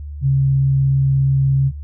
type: tone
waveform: sine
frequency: 136.1 Hz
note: C#3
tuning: 31 cents flat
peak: -12 dBFS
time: 0.21-1.72 s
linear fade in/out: 50 ms
effects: added 73 Hz sine -27 dBFS peak until 1.83 s